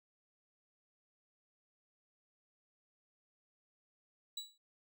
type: tone with exponential decay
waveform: 35% pulse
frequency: 3920 Hz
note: B7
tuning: 14 cents flat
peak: -35 dBFS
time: 4.37-4.58 s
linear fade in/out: 5 ms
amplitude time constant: 44 ms
effects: none